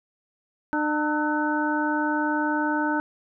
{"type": "harmonic tone with a mistuned harmonic", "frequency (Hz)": 300, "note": "D4", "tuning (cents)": 37, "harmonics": [1, 2, 3, 4, 5], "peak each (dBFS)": [-25, -33, -27, -36, -28], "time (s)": [0.73, 3], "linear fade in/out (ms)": 0, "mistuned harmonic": 4, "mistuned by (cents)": 130, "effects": []}